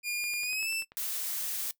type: tone with pitch glide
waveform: sawtooth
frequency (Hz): 2421 to 2655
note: D#7 to E7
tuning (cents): -48 to +12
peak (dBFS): -27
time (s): 0.03-0.85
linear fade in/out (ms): 50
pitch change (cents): +160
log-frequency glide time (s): 0.41-0.7
type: click train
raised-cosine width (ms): 0.3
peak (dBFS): -33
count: 9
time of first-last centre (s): 0.24-1.017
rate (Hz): 10.3
type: noise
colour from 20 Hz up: blue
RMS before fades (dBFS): -34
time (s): 0.97-1.71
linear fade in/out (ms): 0
effects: noise-tail reverb RT60 0.1 s tail -20 dB re dry

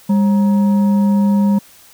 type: tone with frequency modulation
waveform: sine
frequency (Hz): 201.4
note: G3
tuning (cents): +47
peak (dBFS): -10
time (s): 0.09-1.59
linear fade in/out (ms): 10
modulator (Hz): 739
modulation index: 0.28
effects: white hiss -45 dBFS RMS until 1.93 s

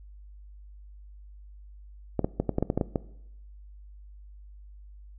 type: clicks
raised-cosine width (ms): 2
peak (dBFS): -11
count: 10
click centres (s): 2.193 / 2.245 / 2.4 / 2.493 / 2.584 / 2.626 / 2.701 / 2.776 / 2.812 / 2.958
effects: noise-tail reverb RT60 0.8 s tail -19 dB re dry + added 50 Hz sine -45 dBFS peak until 5.18 s

